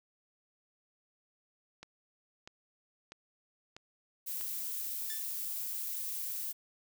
click train, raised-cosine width 0.2 ms, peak -30 dBFS, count 5, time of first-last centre 1.83-4.411 s, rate 1.55 Hz
violet noise, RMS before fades -38 dBFS, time 4.26-6.53 s, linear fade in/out 20 ms
10% pulse tone with exponential decay, 1760 Hz, A6, in tune, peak -31 dBFS, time 5.1-5.33 s, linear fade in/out 1 ms, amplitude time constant 48 ms
effects none

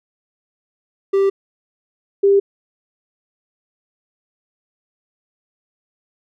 triangle / sine tone pair in turn, 392 / 397.5 Hz, G4 / G4, 0 / +24 cents, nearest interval unison, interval 24 cents, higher second, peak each -10 / -9 dBFS, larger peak second, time 1.13-1.3 / 2.23-2.4 s, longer neither, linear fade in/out 10 ms, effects none

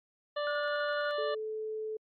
harmonic tone, 587.3 Hz, D5, in tune, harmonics 1 / 2 / 3 / 5 / 6 / 7, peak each -32 / -38 / -42 / -46 / -48 / -49 dBFS, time 0.36-1.35 s, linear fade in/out 10 ms
sine tone with tremolo, 1448 Hz, F#6, 38 cents flat, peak -34 dBFS, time 0.47-1.11 s, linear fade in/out 0 ms, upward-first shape square, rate 12 Hz, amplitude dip 35%
sine tone, 434.6 Hz, A4, 21 cents flat, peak -34 dBFS, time 1.18-1.97 s, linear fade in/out 5 ms
effects AAC 64 kbps

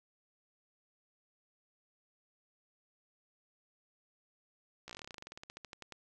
slowing click train, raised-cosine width 0.2 ms, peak -29 dBFS, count 24, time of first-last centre 4.88-5.923 s, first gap 15 ms, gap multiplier 1.09, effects none

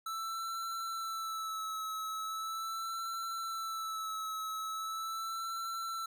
square tone with vibrato, 1318.5 Hz, E6, in tune, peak -37 dBFS, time 0.06-6.06 s, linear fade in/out 5 ms, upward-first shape sine, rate 0.4 Hz, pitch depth 34 cents each way, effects none

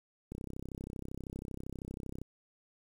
click train, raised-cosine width 3 ms, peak -28 dBFS, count 63, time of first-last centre 0.32-2.216 s, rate 32.7 Hz, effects 9-bit

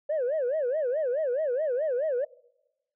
sine tone with vibrato, 554.4 Hz, C#5, in tune, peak -23 dBFS, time 0.09-2.25 s, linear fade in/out 10 ms, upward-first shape sine, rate 4.7 Hz, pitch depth 250 cents each way, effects noise-tail reverb RT60 1.0 s tail -24 dB re dry + tanh soft clip ceiling -22 dBFS

